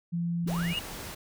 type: tone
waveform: sine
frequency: 170.8 Hz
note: F3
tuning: 38 cents flat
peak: -27 dBFS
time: 0.12-0.74 s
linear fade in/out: 20 ms
type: linear sweep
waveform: sine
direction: up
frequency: 52 to 2960 Hz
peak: -36 dBFS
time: 0.44-0.79 s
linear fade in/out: 10 ms
type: tone with exponential growth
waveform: triangle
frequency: 2859 Hz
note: F7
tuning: 40 cents sharp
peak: -27 dBFS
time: 0.46-0.79 s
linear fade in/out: 0 ms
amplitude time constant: 71 ms
type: noise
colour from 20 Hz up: pink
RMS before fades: -40 dBFS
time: 0.47-1.15 s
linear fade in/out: 10 ms
effects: none